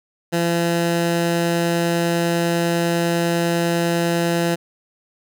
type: tone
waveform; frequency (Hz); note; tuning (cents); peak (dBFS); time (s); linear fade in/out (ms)
15% pulse; 170; F3; -46; -11; 0.32-4.56; 20
effects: none